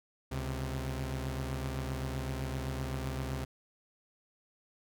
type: tone pair together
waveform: sawtooth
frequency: 69.3 / 130.82 Hz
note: C#2 / C3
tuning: 0 / 0 cents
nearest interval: major seventh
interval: 1100 cents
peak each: -33 / -33 dBFS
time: 0.31-3.45 s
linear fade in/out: 10 ms
effects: none